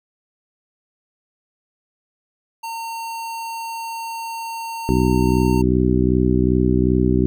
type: tone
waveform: square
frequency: 913 Hz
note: A#5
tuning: 36 cents flat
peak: -27 dBFS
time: 2.63-5.62 s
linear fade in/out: 10 ms
type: harmonic tone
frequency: 62.6 Hz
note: B1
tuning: 24 cents sharp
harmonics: 1 / 2 / 3 / 4 / 5 / 6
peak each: -21 / -21 / -21 / -21 / -21 / -21 dBFS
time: 4.89-7.26 s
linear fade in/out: 0 ms
effects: none